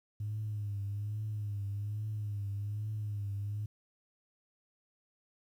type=tone with vibrato; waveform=sine; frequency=103.83 Hz; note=G#2; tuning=in tune; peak=-33 dBFS; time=0.2-3.66 s; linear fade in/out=5 ms; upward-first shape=triangle; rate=1.2 Hz; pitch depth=71 cents each way; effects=tanh soft clip ceiling -30 dBFS + 11-bit